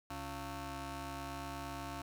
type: ring-modulated tone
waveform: 15% pulse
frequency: 207.7 Hz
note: G#3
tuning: in tune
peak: -32 dBFS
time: 0.1-2.02 s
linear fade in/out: 5 ms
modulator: 485 Hz
effects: none